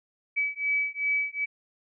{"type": "beating tone pair", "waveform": "sine", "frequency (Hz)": [2287, 2289.6], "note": ["D7", "D7"], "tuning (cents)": [-47, -45], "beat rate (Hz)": 2.6, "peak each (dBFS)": -28, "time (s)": [0.36, 1.46], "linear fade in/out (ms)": 20, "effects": []}